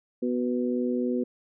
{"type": "harmonic tone", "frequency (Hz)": 123.47, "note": "B2", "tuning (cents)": 0, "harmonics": [2, 3, 4], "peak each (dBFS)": [-26, -30, -32], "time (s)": [0.22, 1.24], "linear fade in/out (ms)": 10, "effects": []}